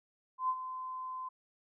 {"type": "tone with ADSR envelope", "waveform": "sine", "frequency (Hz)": 1029, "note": "C6", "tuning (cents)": -29, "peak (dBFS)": -27, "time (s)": [0.38, 1.29], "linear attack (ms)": 110, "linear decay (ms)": 56, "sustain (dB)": -11, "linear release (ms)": 10, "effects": []}